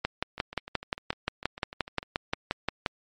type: two click trains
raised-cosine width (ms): 0.3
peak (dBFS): -10 / -23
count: 17 / 12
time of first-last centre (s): 0.05-2.862 / 0.38-2.029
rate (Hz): 5.69 / 6.67
effects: MP3 48 kbps